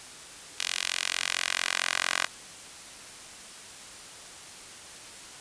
10% pulse tone with high-pass filter sweep, 44.46 Hz, F1, 32 cents sharp, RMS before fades -30 dBFS, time 0.58-2.27 s, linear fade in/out 20 ms, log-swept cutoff 2900 to 1500 Hz, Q 1.1, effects white hiss -45 dBFS RMS until 5.4 s + resampled to 22050 Hz

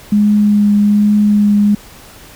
sine tone with vibrato, 207.2 Hz, G#3, 4 cents flat, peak -7 dBFS, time 0.12-1.75 s, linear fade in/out 5 ms, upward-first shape triangle, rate 1.2 Hz, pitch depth 15 cents each way, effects pink hiss -38 dBFS RMS until 2.35 s

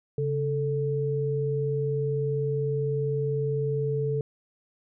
sine tone pair together, 138.59 / 440 Hz, C#3 / A4, 0 / 0 cents, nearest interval octave + minor sixth, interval 2000 cents, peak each -27 dBFS, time 0.18-4.21 s, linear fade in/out 2 ms, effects none

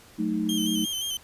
sine chord, D# diminished, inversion first, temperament equal, 185 / 220 / 311.1 Hz, F#3 / A3 / D#4, 0 / 0 / 0 cents, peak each -31 / -27 / -28 dBFS, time 0.18-0.86 s, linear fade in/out 20 ms
sawtooth tone with vibrato, 3136 Hz, G7, in tune, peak -25 dBFS, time 0.49-1.17 s, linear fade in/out 2 ms, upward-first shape square, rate 5.7 Hz, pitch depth 39 cents each way
effects pink hiss -52 dBFS RMS until 1.23 s + resampled to 32000 Hz

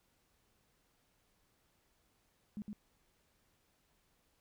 sine tone with echo, 209.1 Hz, G#3, 12 cents sharp, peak -39 dBFS, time 2.57-2.62 s, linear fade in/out 0 ms, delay 110 ms, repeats 1, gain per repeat -2 dB, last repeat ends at 2.73 s, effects pink hiss -75 dBFS RMS until 4.4 s

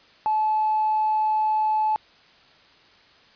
triangle tone with tanh clipping, 863 Hz, A5, 34 cents flat, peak -19 dBFS, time 0.26-1.96 s, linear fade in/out 0 ms, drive 4 dB, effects white hiss -54 dBFS RMS until 3.35 s + resampled to 11025 Hz

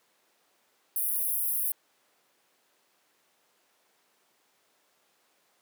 pink high-pass noise, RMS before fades -29 dBFS, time 0.96-1.72 s, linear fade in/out 2 ms, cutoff 10000 Hz, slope 96 dB/octave, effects pink hiss -68 dBFS RMS until 5.61 s + high-pass 400 Hz 12 dB/octave

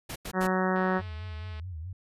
pink noise bursts, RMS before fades -37 dBFS, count 3, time 0.09-0.473 s, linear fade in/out 10 ms, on 69 ms, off 88 ms
harmonic tone, 186.2 Hz, F#3, 11 cents sharp, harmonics 1 / 2 / 3 / 4 / 5 / 6 / 7 / 8 / 9 / 10, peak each -28 / -31 / -33 / -34 / -35 / -36 / -36 / -37 / -38 / -38 dBFS, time 0.33-1.02 s, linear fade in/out 50 ms
click train, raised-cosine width 0.3 ms, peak -33 dBFS, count 181, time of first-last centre 0.76-1.597 s, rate 215 Hz
sine tone with vibrato, 85 Hz, F2, 46 cents flat, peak -35 dBFS, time 0.99-1.93 s, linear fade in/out 5 ms, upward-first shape sine, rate 4.7 Hz, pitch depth 170 cents each way
effects resampled to 32000 Hz

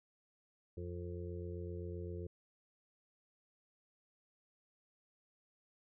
harmonic tone, 87.7 Hz, F2, 8 cents sharp, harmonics 1 / 2 / 4 / 5 / 6, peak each -43 / -50 / -48 / -49 / -56 dBFS, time 0.77-2.27 s, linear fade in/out 5 ms, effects none

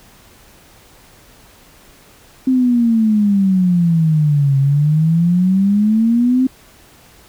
sine exponential two-way sweep, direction down then up, 262.9 to 135.5 to 262.9 Hz, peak -10 dBFS, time 2.47-6.47 s, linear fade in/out 5 ms, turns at 4.58 s, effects pink hiss -46 dBFS RMS until 7.28 s

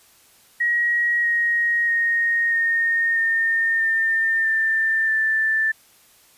sine tone with pitch steps, 1900 / 1880.3 / 1860.9 / 1841.7 / 1822.6 / 1803.8 / 1785.1 / 1766.6 Hz, A#6 / A#6 / A#6 / A#6 / A#6 / A6 / A6 / A6, +33 / +14 / -3 / -21 / -39 / +43 / +25 / +6 cents, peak -17 dBFS, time 0.6-5.72 s, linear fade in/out 10 ms, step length 640 ms, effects white hiss -54 dBFS RMS until 6.37 s + resampled to 32000 Hz

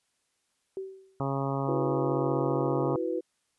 sine tone with exponential decay, 383.3 Hz, G4, 39 cents flat, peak -30 dBFS, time 0.77-1.23 s, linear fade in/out 1 ms, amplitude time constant 100 ms
harmonic tone, 137.1 Hz, C#3, 19 cents flat, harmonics 1 / 2 / 3 / 4 / 5 / 6 / 7 / 8 / 9, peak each -31 / -34 / -36 / -37 / -38 / -39 / -39 / -40 / -41 dBFS, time 1.2-2.96 s, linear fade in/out 2 ms
sine chord, E suspended second, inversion none, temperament equal, 329.6 / 370 / 493.9 Hz, E4 / F#4 / B4, 0 / 0 / 0 cents, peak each -32 dBFS, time 1.67-3.21 s, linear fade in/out 20 ms
effects white hiss -75 dBFS RMS until 3.58 s + resampled to 24000 Hz

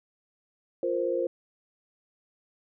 sine chord, F suspended fourth, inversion none, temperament just, 349.2 / 465.6 / 523.8 Hz, F4 / Bb4 / C5, 0 / -2 / +2 cents, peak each -30 / -31 / -28 dBFS, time 0.83-1.27 s, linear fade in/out 2 ms, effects none

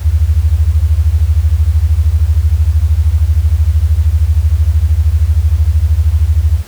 sine beating tone pair, 71.2 / 84.2 Hz, C#2 / E2, +47 / +37 cents, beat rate 13 Hz, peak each -10 dBFS, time 0-6.63 s, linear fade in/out 50 ms, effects pink hiss -37 dBFS RMS until 6.67 s

